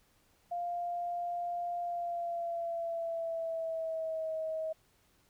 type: tone with pitch glide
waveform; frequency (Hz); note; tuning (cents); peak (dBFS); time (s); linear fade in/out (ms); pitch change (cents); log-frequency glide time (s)
sine; 698.5 to 636.8; F5 to D#5; 0 to +40; -33; 0.51-4.73; 10; -160; 1.81-4.34
effects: pink hiss -69 dBFS RMS until 5.29 s